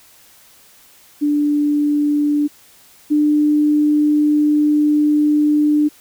sine tone pair in turn, 293.7 / 298.3 Hz, D4 / D4, 0 / +27 cents, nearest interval unison, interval 27 cents, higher second, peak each -13 / -11 dBFS, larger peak second, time 1.21-2.48 / 3.1-5.89 s, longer second, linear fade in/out 20 ms, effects white hiss -48 dBFS RMS until 6 s

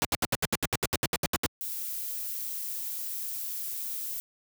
pink noise bursts, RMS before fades -26 dBFS, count 15, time 0.02-1.462 s, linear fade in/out 0 ms, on 28 ms, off 73 ms
violet noise, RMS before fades -35 dBFS, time 1.61-4.2 s, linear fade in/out 0 ms
effects high-pass 80 Hz 12 dB/octave

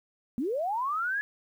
sine linear sweep, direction up, 220 to 1712 Hz, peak -27 dBFS, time 0.38-1.21 s, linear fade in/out 0 ms, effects 10-bit

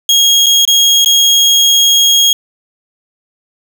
30% pulse tone with dropouts, 3274 Hz, G#7, 25 cents flat, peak -3 dBFS, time 0.09-2.33 s, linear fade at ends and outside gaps 2 ms, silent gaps 0.461-0.465 / 0.652-0.676 / 1.047-1.059 s, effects none

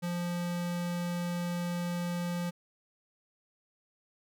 square tone, 174.61 Hz, F3, in tune, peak -32 dBFS, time 0.02-2.51 s, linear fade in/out 20 ms, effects none

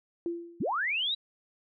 sine tone with exponential decay, 341.2 Hz, F4, 40 cents flat, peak -27 dBFS, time 0.26-0.77 s, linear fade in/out 1 ms, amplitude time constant 110 ms
sine linear sweep, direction up, 117.9 to 3951 Hz, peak -27 dBFS, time 0.6-1.15 s, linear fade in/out 10 ms
effects none

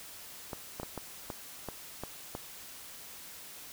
clicks, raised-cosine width 1 ms, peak -23 dBFS, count 8, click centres 0.532 / 0.799 / 0.832 / 0.977 / 1.302 / 1.687 / 2.036 / 2.351 s, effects white hiss -48 dBFS RMS until 3.72 s

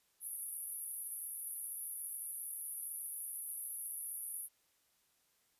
white band-pass noise, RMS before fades -44 dBFS, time 0.2-4.49 s, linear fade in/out 50 ms, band 10000 to 12000 Hz, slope 96 dB/octave, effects white hiss -75 dBFS RMS until 5.59 s + resampled to 32000 Hz

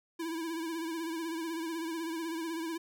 square tone with vibrato, 328.3 Hz, E4, 7 cents flat, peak -35 dBFS, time 0.19-2.78 s, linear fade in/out 10 ms, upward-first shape sine, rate 16 Hz, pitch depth 58 cents each way, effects none

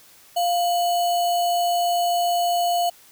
sine tone with sample-and-hold, 698.5 Hz, F5, in tune, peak -18 dBFS, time 0.36-2.9 s, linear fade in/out 10 ms, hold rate 3675 Hz, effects white hiss -51 dBFS RMS until 3.11 s

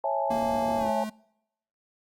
sine chord, A major seventh, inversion first, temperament just, 550 / 660 / 825 / 880 Hz, C#5 / E5 / G#5 / A5, -14 / +2 / -12 / 0 cents, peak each -30 dBFS, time 0.04-1.04 s, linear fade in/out 2 ms
white low-pass noise, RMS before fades -41 dBFS, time 0.29-0.91 s, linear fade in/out 20 ms, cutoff 430 Hz, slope 12 dB/octave
square tone with pitch glide, 232.5 to 215.7 Hz, A#3 to A3, -4 to -34 cents, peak -32 dBFS, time 0.3-1.1 s, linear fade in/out 10 ms, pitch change -130 cents, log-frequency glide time 0.78-0.87 s
effects noise-tail reverb RT60 0.8 s tail -25 dB re dry + Opus 48 kbps

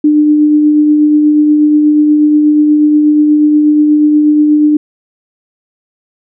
sine tone with tremolo, 300 Hz, D4, 37 cents sharp, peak -3 dBFS, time 0.04-4.77 s, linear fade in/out 5 ms, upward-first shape triangle, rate 8.3 Hz, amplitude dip 30%, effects none

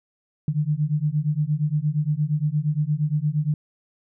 sine beating tone pair, 146.2 / 154.8 Hz, D3 / D#3, -7 / -9 cents, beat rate 8.6 Hz, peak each -23 dBFS, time 0.48-3.54 s, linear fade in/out 2 ms, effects none

